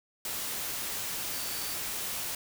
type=tone in noise; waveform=sine; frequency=4571 Hz; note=D8; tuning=48 cents flat; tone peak=-43 dBFS; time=1.33-1.74 s; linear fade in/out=2 ms; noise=white; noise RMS=-35 dBFS; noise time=0.25-2.35 s; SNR=-11 dB; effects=none